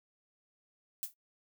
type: noise with exponential decay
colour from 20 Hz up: violet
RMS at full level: -33 dBFS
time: 1.03-1.14 s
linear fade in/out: 0 ms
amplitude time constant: 23 ms
effects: noise-tail reverb RT60 0.1 s tail -21 dB re dry